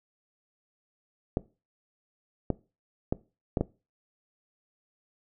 clicks, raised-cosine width 2 ms, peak -12 dBFS, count 5, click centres 1.371 / 2.503 / 3.125 / 3.572 / 3.61 s, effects noise-tail reverb RT60 0.3 s tail -20 dB re dry

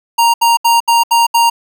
square tone bursts, 932.3 Hz, A#5, in tune, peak -8 dBFS, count 6, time 0.18-1.5 s, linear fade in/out 10 ms, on 160 ms, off 72 ms, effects none

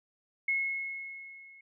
sine tone with level ramp, 2175 Hz, C#7, 33 cents flat, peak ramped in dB -25 to -52 dBFS, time 0.48-1.61 s, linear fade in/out 5 ms, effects none

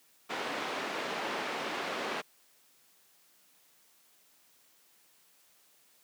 pink band-pass noise, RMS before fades -36 dBFS, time 0.29-2.22 s, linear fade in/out 20 ms, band 340 to 3100 Hz, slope 12 dB/octave, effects white hiss -65 dBFS RMS until 6.03 s + high-pass 150 Hz 12 dB/octave

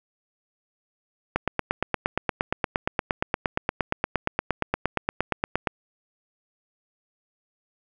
click train, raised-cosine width 0.5 ms, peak -7 dBFS, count 38, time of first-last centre 1.36-5.672 s, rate 8.58 Hz, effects none

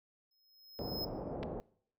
square tone with exponential growth, 5140 Hz, E8, 45 cents flat, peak -36 dBFS, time 0.31-1.05 s, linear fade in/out 5 ms, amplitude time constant 160 ms
white low-pass noise, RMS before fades -41 dBFS, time 0.79-1.6 s, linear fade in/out 0 ms, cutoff 650 Hz, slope 24 dB/octave
clicks, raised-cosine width 0.3 ms, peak -29 dBFS, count 2, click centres 1.43 / 1.433 s
effects noise-tail reverb RT60 0.6 s tail -22 dB re dry

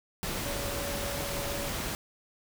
sine tone in noise, 566 Hz, C#5, 36 cents sharp, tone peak -38 dBFS, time 0.46-1.69 s, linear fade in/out 0 ms, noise pink, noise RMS -34 dBFS, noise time 0.23-1.95 s, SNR -7 dB, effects none

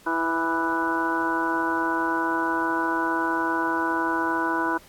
harmonic tone with a mistuned harmonic, 164.81 Hz, E3, in tune, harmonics 2 / 3 / 4 / 5 / 6 / 7 / 8 / 9, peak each -27 / -37 / -35 / -35 / -26 / -36 / -37 / -28 dBFS, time 0.06-4.78 s, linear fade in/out 10 ms, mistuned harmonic 7, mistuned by +50 cents, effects pink hiss -52 dBFS RMS until 4.88 s + AAC 64 kbps

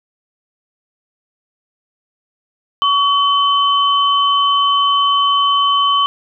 sine tone pair together, 1130 / 3054 Hz, C#6 / G7, +33 / -46 cents, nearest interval octave + perfect fourth, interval 1721 cents, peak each -12 / -16 dBFS, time 2.82-6.06 s, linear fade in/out 0 ms, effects none

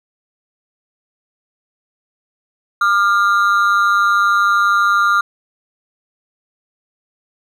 triangle ring-modulated tone, 1300 Hz, E6, 24 cents flat, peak -6 dBFS, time 2.81-5.21 s, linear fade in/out 5 ms, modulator 97.9 Hz, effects none

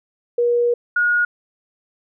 sine tone pair in turn, 478.7 / 1442 Hz, A#4 / F#6, +46 / -45 cents, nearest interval octave + perfect fifth, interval 1909 cents, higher second, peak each -14 dBFS, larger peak neither, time 0.38-0.74 / 0.96-1.25 s, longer first, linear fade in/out 5 ms, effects none

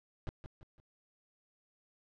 brown noise with echo, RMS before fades -37 dBFS, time 0.27-0.29 s, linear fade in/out 0 ms, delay 170 ms, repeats 3, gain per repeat -8 dB, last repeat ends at 0.8 s, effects low-pass 4000 Hz 12 dB/octave

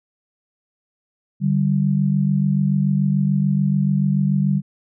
sine tone pair together, 146.83 / 193.74 Hz, D3 / G3, 0 / -20 cents, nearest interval perfect fourth, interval 480 cents, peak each -18 dBFS, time 1.4-4.62 s, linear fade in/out 50 ms, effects none

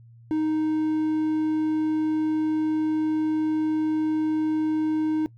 triangle tone, 311.1 Hz, D#4, in tune, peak -19 dBFS, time 0.31-5.26 s, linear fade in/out 0 ms, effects noise-tail reverb RT60 0.1 s tail -20 dB re dry + added 116 Hz sine -47 dBFS peak until 5.37 s

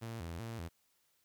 sawtooth tone with vibrato, 98 Hz, G2, in tune, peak -37 dBFS, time 0.01-0.69 s, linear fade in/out 20 ms, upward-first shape square, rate 2.6 Hz, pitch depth 270 cents each way, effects white hiss -75 dBFS RMS until 1.24 s

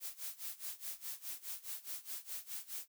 blue noise with tremolo, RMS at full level -42 dBFS, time 0-2.88 s, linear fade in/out 50 ms, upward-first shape sine, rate 4.8 Hz, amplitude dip 90%, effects none

